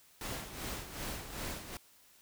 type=noise with tremolo; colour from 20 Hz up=pink; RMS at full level=-39 dBFS; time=0.21-1.77 s; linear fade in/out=2 ms; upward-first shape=sine; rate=2.6 Hz; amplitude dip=65%; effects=white hiss -63 dBFS RMS until 2.21 s